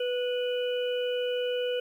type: harmonic tone with a mistuned harmonic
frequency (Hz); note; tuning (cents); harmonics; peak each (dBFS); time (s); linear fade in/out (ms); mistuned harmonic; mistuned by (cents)
493.9; B4; 0; 1 / 3 / 5 / 6; -27 / -41 / -44 / -37; 0-1.8; 5; 3; -15
effects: 10-bit